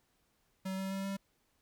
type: tone with pitch steps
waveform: square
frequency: 189.9 / 191.88 / 193.89 / 195.92 Hz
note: F#3 / G3 / G3 / G3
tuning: +45 / -37 / -19 / -1 cents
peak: -36 dBFS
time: 0.65-1.17 s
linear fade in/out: 10 ms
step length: 130 ms
effects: pink hiss -75 dBFS RMS until 1.61 s